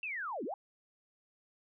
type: linear two-way sweep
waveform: sine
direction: down then up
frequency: 2732 to 210.9 to 865 Hz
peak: -36 dBFS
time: 0.03-0.54 s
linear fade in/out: 2 ms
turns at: 0.44 s
effects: none